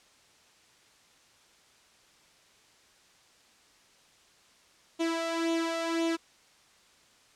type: tone with flanger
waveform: sawtooth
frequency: 330.8 Hz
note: E4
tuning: 6 cents sharp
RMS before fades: -30 dBFS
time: 4.99-6.17 s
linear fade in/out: 20 ms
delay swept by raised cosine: 0.29 to 1.49 ms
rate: 1.9 Hz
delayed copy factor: +0.6
effects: white hiss -61 dBFS RMS until 7.35 s + low-pass 7000 Hz 12 dB/octave